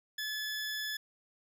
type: tone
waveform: 20% pulse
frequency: 1721 Hz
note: A6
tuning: 39 cents flat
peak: -30 dBFS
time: 0.18-0.97 s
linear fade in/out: 5 ms
effects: none

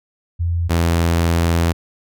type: tone pair in turn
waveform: sine / sawtooth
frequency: 85.4 / 84.13 Hz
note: F2 / E2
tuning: -38 / +36 cents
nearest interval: unison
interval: 26 cents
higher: first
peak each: -16 / -10 dBFS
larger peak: second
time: 0.39-0.69 / 0.69-1.73 s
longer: second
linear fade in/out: 20 ms
effects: none

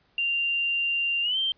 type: tone with pitch glide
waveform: sine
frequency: 2781 to 3140 Hz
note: F7 to G7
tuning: -8 to +2 cents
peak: -23 dBFS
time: 0.18-1.52 s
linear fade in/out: 2 ms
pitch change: +210 cents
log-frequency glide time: 1.22-1.38 s
effects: pink hiss -65 dBFS RMS until 1.57 s + resampled to 11025 Hz

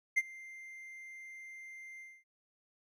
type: tone with ADSR envelope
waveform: triangle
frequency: 2093 Hz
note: C7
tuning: in tune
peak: -22 dBFS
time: 0.16-2.24 s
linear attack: 19 ms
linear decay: 37 ms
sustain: -23 dB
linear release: 240 ms
effects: none

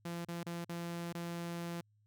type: tone with dropouts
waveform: sawtooth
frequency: 170.9 Hz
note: F3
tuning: 37 cents flat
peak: -35 dBFS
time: 0.05-1.81 s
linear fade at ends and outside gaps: 5 ms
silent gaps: 0.249-0.284 / 0.433-0.463 / 0.646-0.692 / 1.127-1.148 s
effects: added 105 Hz sine -68 dBFS peak until 2.06 s

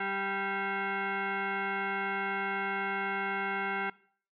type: tone with frequency modulation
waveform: sine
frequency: 392 Hz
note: G4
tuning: in tune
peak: -30 dBFS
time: 0-3.9 s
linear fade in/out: 5 ms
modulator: 588 Hz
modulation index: 3.3
effects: noise-tail reverb RT60 0.5 s tail -20 dB re dry

